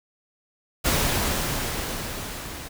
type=noise with level ramp; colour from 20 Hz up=pink; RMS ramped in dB=-21 to -37 dBFS; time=0.84-2.69 s; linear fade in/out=20 ms; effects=none